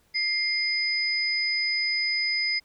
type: tone pair together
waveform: sine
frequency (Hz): 2100 / 5000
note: C7 / D#8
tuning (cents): +6 / +8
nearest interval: octave + minor third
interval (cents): 1502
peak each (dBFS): -26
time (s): 0.14-2.6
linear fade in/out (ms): 20
effects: pink hiss -65 dBFS RMS until 2.64 s